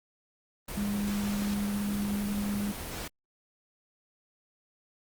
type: tone in noise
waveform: sine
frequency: 204 Hz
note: G#3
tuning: 31 cents flat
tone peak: -28 dBFS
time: 0.77-2.72 s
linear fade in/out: 5 ms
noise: pink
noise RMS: -38 dBFS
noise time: 0.68-3.08 s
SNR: +7 dB
effects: Opus 24 kbps